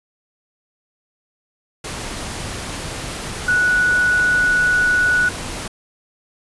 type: tone in noise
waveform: sine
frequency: 1472 Hz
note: F#6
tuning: 9 cents flat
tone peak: -13 dBFS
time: 3.48-5.29 s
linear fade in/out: 5 ms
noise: pink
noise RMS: -28 dBFS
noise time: 1.84-5.68 s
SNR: +12 dB
effects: resampled to 24000 Hz